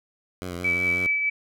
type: tone with vibrato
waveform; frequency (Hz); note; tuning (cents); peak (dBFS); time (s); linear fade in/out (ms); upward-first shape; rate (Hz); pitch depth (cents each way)
10% pulse; 89; F2; +33; -23; 0.42-1.07; 0; sine; 5.6; 46
type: tone with tremolo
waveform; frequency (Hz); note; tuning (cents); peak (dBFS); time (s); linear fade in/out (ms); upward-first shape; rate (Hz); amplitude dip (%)
sine; 2300; D7; -37; -19; 0.64-1.3; 10; triangle; 4.9; 40
effects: none